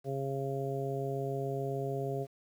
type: harmonic tone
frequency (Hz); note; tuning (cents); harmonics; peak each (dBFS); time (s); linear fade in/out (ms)
136.4; C#3; -28; 1 / 2 / 3 / 4 / 5; -36 / -44 / -36 / -42 / -40; 0.04-2.27; 50
effects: 10-bit